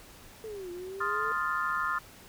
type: linear two-way sweep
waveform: sine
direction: down then up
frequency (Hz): 449 to 346.8 to 449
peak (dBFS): -37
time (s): 0.44-1.32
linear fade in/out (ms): 0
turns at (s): 0.71
type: chord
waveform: sine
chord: F dominant seventh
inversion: second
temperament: equal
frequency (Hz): 1046.5 / 1244.5 / 1396.9 / 1760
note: C6 / Eb6 / F6 / A6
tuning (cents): 0 / 0 / 0 / 0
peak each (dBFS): -34 / -32 / -32 / -37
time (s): 1-1.99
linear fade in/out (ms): 10
effects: pink hiss -52 dBFS RMS until 2.28 s